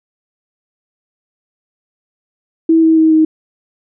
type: tone with pitch steps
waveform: sine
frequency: 325.4 / 321.8 / 318.3 / 314.9 Hz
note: E4 / E4 / D#4 / D#4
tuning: -22 / -42 / +39 / +21 cents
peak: -6 dBFS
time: 2.69-3.25 s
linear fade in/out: 5 ms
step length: 140 ms
effects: none